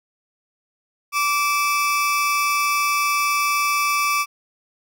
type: tone pair together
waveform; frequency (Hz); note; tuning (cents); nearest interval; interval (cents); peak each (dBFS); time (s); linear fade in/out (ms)
30% pulse; 1162.2 / 2609; D6 / E7; -18 / -18; octave + major second; 1400; -16 / -23; 1.12-4.26; 50
effects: none